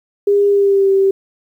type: tone with pitch glide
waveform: sine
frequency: 404.6 to 388.8 Hz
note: G#4 to G4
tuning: -45 to -14 cents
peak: -9 dBFS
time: 0.27-1.11 s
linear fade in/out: 5 ms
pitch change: -69 cents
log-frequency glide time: 0.48-0.91 s
effects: 8-bit